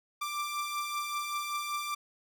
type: beating tone pair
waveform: sawtooth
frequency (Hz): 1174.7 / 1179.9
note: D6 / D6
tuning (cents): 0 / +8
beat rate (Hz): 5.2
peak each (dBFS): -36 / -30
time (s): 0.21-1.95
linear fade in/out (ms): 10
effects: none